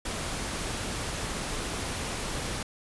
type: noise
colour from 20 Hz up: pink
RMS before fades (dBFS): -33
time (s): 0.05-2.63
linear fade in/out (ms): 5
effects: resampled to 24000 Hz